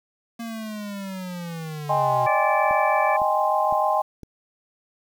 square linear sweep, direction down, 233.1 to 123.9 Hz, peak -30 dBFS, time 0.39-2.27 s, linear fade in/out 10 ms
sine chord, Ab major seventh, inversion second, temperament equal, 622.3 / 784 / 830.6 / 1046.5 Hz, Eb5 / G5 / Ab5 / C6, 0 / 0 / 0 / 0 cents, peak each -24 dBFS, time 1.89-4.02 s, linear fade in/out 10 ms
harmonic tone, 581 Hz, D5, 19 cents flat, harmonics 1 / 2 / 3 / 4, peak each -29 / -29 / -29 / -29 dBFS, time 2.26-3.17 s, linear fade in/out 10 ms
click train, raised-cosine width 3 ms, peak -26 dBFS, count 4, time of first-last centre 2.71-4.233 s, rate 1.97 Hz
effects 8-bit

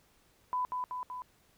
sine tone with echo, 1000 Hz, B5, 21 cents sharp, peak -29 dBFS, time 0.53-0.65 s, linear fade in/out 0 ms, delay 190 ms, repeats 3, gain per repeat -3 dB, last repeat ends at 1.22 s, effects pink hiss -67 dBFS RMS until 1.57 s

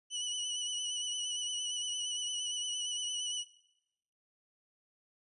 25% pulse tone with vibrato, 2960 Hz, F#7, in tune, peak -31 dBFS, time 0.1-3.45 s, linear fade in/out 50 ms, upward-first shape triangle, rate 8.7 Hz, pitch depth 41 cents each way, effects noise-tail reverb RT60 0.9 s tail -20 dB re dry + resampled to 24000 Hz

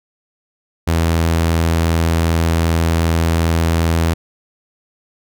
sawtooth tone, 82.6 Hz, E2, 4 cents sharp, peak -9 dBFS, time 0.87-4.14 s, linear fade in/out 10 ms, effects none

